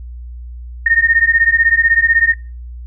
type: beating tone pair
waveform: sine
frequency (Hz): 1830 / 1846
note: A#6 / A#6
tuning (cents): -32 / -17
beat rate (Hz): 16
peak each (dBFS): -12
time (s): 0.86-2.34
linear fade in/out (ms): 5
effects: noise-tail reverb RT60 0.4 s tail -25 dB re dry + added 60 Hz sine -27 dBFS peak until 2.86 s